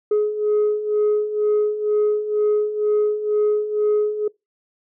sine beating tone pair, 419.6 / 421.7 Hz, G#4 / G#4, +18 / +26 cents, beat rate 2.1 Hz, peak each -21 / -16 dBFS, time 0.11-4.28 s, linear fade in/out 5 ms, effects noise-tail reverb RT60 0.2 s tail -24 dB re dry + tanh soft clip ceiling -13 dBFS

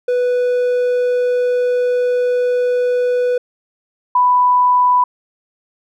triangle / sine tone pair in turn, 493.9 / 991.8 Hz, B4 / B5, 0 / +7 cents, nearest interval octave, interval 1207 cents, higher second, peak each -11 / -9 dBFS, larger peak second, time 0.08-3.38 / 4.15-5.04 s, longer first, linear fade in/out 5 ms, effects none

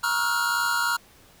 square tone cluster, 947 / 1101 / 1307 / 1405 / 1468 Hz, A#5 / C#6 / E6 / F6 / F#6, +27 / -12 / -15 / +10 / -14 cents, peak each -30 / -34 / -33 / -25 / -34 dBFS, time 0.03-0.97 s, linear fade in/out 10 ms, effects pink hiss -54 dBFS RMS until 1.4 s

